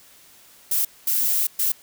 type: noise bursts at uneven times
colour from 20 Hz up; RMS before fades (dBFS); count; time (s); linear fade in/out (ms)
violet; -21; 3; 0.71-0.85 / 1.07-1.47 / 1.59-1.72; 5
effects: white hiss -51 dBFS RMS until 1.82 s